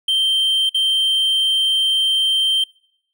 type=tone with dropouts; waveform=triangle; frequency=3136 Hz; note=G7; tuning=in tune; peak=-13 dBFS; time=0.08-2.64 s; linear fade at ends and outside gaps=5 ms; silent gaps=0.694-0.744 s; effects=noise-tail reverb RT60 0.8 s tail -26 dB re dry